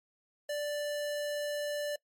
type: tone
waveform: square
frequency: 587.3 Hz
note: D5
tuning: in tune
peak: -33 dBFS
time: 0.49-1.96 s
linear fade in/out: 5 ms
effects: noise-tail reverb RT60 0.1 s tail -23 dB re dry + MP3 64 kbps